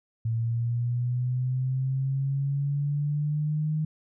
sine linear sweep, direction up, 113.2 to 155.56 Hz, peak -24 dBFS, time 0.25-3.85 s, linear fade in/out 5 ms, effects none

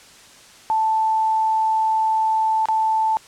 sine tone with dropouts, 880 Hz, A5, in tune, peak -16 dBFS, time 0.7-3.17 s, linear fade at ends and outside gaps 0 ms, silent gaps 2.656-2.686 s, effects white hiss -46 dBFS RMS until 3.27 s + low-pass 8000 Hz 12 dB/octave

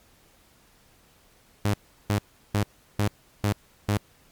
sawtooth tone bursts, 103 Hz, G#2, 14 cents flat, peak -17 dBFS, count 6, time 1.65-3.972 s, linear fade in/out 0 ms, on 87 ms, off 360 ms, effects pink hiss -59 dBFS RMS until 4.31 s + MP3 96 kbps

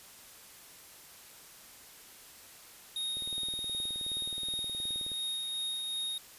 square tone with tremolo, 3729 Hz, A#7, in tune, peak -33 dBFS, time 2.96-6.18 s, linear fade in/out 2 ms, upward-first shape sine, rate 2.7 Hz, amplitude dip 25%
click train, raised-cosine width 2 ms, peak -36 dBFS, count 38, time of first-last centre 3.17-5.117 s, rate 19 Hz
effects white hiss -53 dBFS RMS until 6.38 s + resampled to 32000 Hz

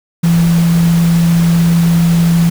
sine tone in noise, 168.7 Hz, E3, 40 cents sharp, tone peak -7 dBFS, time 0.23-2.5 s, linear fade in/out 10 ms, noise pink, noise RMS -24 dBFS, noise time 0.23-2.5 s, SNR +14 dB, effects none

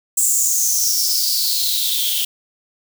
blue noise with high-pass filter sweep, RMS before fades -18 dBFS, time 0.17-2.25 s, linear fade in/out 5 ms, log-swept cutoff 7800 to 3100 Hz, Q 7.3, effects none

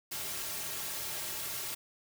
white noise with comb filter, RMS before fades -38 dBFS, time 0.11-1.75 s, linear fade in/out 10 ms, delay 4 ms, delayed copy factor -0.7, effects none

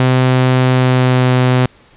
sawtooth tone with pitch glide, 128.4 to 126.85 Hz, C3 to B2, -32 to +47 cents, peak -5 dBFS, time 0-1.66 s, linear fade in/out 2 ms, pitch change -21 cents, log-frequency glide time 0.6-1.33 s, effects pink hiss -47 dBFS RMS until 1.96 s + resampled to 8000 Hz

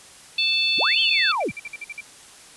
harmonic tone, 880 Hz, A5, in tune, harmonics 3 / 4 / 5, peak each -22 / -23 / -24 dBFS, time 0.38-1.32 s, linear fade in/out 5 ms
sine linear two-way sweep, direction up then down, 42.11 to 3277 to 42.11 Hz, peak -21 dBFS, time 0.77-1.52 s, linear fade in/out 50 ms, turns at 1 s
clicks, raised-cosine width 0.3 ms, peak -31 dBFS, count 7, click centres 0.919 / 1.014 / 1.192 / 1.255 / 1.299 / 1.668 / 1.758 s
sine tone bursts, 2349 Hz, D7, in tune, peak -30 dBFS, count 9, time 1.32-2.008 s, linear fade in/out 5 ms, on 32 ms, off 50 ms
effects white hiss -46 dBFS RMS until 2.56 s + resampled to 24000 Hz

